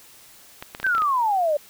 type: clicks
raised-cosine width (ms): 0.3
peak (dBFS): -17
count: 8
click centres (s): 0.625 / 0.749 / 0.8 / 0.83 / 0.866 / 0.95 / 0.981 / 1.02
type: exponential sweep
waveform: sine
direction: down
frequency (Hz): 1603 to 572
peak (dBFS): -18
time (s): 0.84-1.57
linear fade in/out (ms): 5
effects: white hiss -49 dBFS RMS until 1.69 s